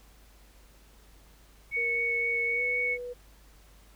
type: tone with vibrato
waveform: sine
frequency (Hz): 2217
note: C#7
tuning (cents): 0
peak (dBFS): -26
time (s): 1.71-2.98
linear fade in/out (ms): 50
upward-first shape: sine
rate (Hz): 3.9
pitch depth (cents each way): 8
type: tone with pitch glide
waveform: sine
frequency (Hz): 470 to 490.2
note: A#4 to B4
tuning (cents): +14 to -13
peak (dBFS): -35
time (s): 1.76-3.14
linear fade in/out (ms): 20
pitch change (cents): +73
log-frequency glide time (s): 2.54-2.62
effects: added 50 Hz sine -55 dBFS peak until 3.95 s + pink hiss -60 dBFS RMS until 3.95 s